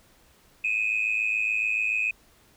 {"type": "tone pair together", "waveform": "sine", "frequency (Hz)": [2468, 2575], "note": ["D#7", "E7"], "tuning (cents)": [-15, -41], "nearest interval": "minor second", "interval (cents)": 74, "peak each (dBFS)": -25, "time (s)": [0.64, 2.11], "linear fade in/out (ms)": 5, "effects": ["tanh soft clip ceiling -17 dBFS", "pink hiss -59 dBFS RMS until 2.56 s"]}